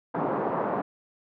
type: band-pass noise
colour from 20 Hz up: white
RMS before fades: -28 dBFS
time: 0.14-0.82 s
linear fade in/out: 10 ms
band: 150 to 1000 Hz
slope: 24 dB/octave
effects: none